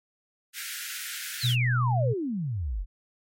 pink high-pass noise, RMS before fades -36 dBFS, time 0.53-1.56 s, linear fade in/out 50 ms, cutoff 1400 Hz, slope 96 dB/octave
sine exponential sweep, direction down, 4708 to 38.94 Hz, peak -27 dBFS, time 1.39-2.86 s, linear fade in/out 50 ms
sine tone, 122.5 Hz, B2, 14 cents flat, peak -22 dBFS, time 1.43-2.14 s, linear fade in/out 20 ms
effects MP3 64 kbps

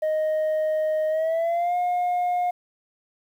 sine tone with pitch glide, 622 to 714.5 Hz, D#5 to F5, -1 to +39 cents, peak -18 dBFS, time 0.02-2.51 s, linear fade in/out 10 ms, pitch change +240 cents, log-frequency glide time 1.09-1.76 s, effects tanh soft clip ceiling -20 dBFS + 9-bit

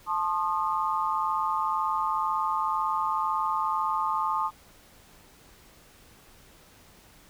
sine tone cluster, 878 / 1064 / 1226 Hz, A5 / C6 / D#6, -4 / +29 / -26 cents, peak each -29 dBFS, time 0.06-4.51 s, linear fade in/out 50 ms, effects pink hiss -55 dBFS RMS until 7.29 s

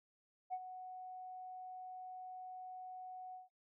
sine tone with ADSR envelope, 740 Hz, F#5, in tune, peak -35 dBFS, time 0.5-3.49 s, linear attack 34 ms, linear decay 52 ms, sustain -11 dB, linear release 150 ms, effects noise-tail reverb RT60 0.1 s tail -18 dB re dry + tanh soft clip ceiling -33 dBFS

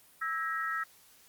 sine tone cluster, 1314 / 1637 / 1891 Hz, E6 / G#6 / A#6, -6 / -25 / +24 cents, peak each -33 / -38 / -36 dBFS, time 0.21-0.84 s, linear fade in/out 10 ms, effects white hiss -60 dBFS RMS until 1.28 s + Opus 32 kbps

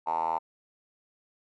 5% pulse tone with band-pass filter, 81.7 Hz, E2, 15 cents flat, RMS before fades -29 dBFS, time 0.06-0.39 s, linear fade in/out 20 ms, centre 890 Hz, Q 9.7, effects none

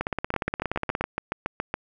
two click trains, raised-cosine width 0.5 ms, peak -11 / -11 dBFS, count 11 / 18, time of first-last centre 0.34-1.741 / 0.01-1.01 s, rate 7.14 / 17 Hz, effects none

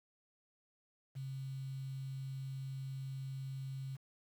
sine tone with quantisation, 134.1 Hz, C3, 43 cents sharp, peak -40 dBFS, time 1.15-3.97 s, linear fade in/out 20 ms, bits 10, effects none

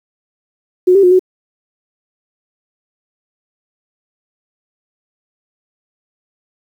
sine tone with pitch steps, 364.7 / 394.1 / 360 / 370.3 Hz, F#4 / G4 / F#4 / F#4, -25 / +9 / -47 / +1 cents, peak -5 dBFS, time 0.87-1.194 s, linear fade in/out 10 ms, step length 81 ms, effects 7-bit

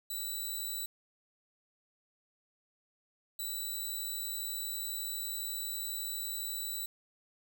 5% pulse tone bursts at uneven times, 3951 Hz, B7, in tune, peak -28 dBFS, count 2, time 0.1-0.86 / 3.39-6.86 s, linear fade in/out 5 ms, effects none

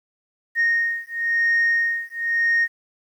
sine beating tone pair, 1855 / 1855.97 Hz, A#6 / A#6, -9 / -8 cents, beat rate 0.97 Hz, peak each -20 / -20 dBFS, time 0.55-2.68 s, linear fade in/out 50 ms, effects tanh soft clip ceiling -13 dBFS + 9-bit

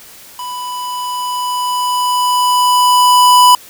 square tone with level ramp, 992 Hz, B5, 7 cents sharp, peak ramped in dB -23 to -4 dBFS, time 0.39-3.55 s, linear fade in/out 2 ms, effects white hiss -38 dBFS RMS until 3.69 s

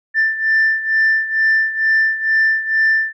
sine beating tone pair, 1774 / 1776.2 Hz, A6 / A6, +14 / +16 cents, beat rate 2.2 Hz, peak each -13 / -17 dBFS, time 0.14-3.13 s, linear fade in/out 50 ms, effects tanh soft clip ceiling -8 dBFS

